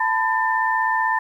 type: tone cluster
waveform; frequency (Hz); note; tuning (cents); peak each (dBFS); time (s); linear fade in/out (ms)
sine; 885 / 1001 / 1791; A5 / B5 / A6; +10 / +23 / +30; -22; 0-1.19; 5
effects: 9-bit